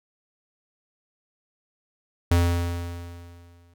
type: tone with exponential decay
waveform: square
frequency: 86.3 Hz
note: F2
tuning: 20 cents flat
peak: -16 dBFS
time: 2.31-3.74 s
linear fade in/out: 5 ms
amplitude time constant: 310 ms
effects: none